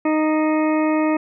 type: harmonic tone with a mistuned harmonic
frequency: 310 Hz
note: D#4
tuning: 6 cents flat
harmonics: 1 / 2 / 3 / 4 / 6 / 7 / 8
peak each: -17 / -23 / -27 / -29 / -33 / -34 / -35 dBFS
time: 0.05-1.17 s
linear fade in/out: 5 ms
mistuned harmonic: 8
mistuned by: +30 cents
effects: none